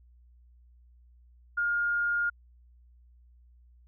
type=tone; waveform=sine; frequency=1417 Hz; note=F6; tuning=25 cents sharp; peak=-25 dBFS; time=1.57-2.3 s; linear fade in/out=10 ms; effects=added 60 Hz sine -55 dBFS peak until 3.87 s